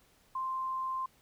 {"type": "tone", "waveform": "sine", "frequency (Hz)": 1046.5, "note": "C6", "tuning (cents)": 0, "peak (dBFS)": -32, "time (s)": [0.35, 1.06], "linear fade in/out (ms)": 5, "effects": ["pink hiss -66 dBFS RMS until 1.21 s"]}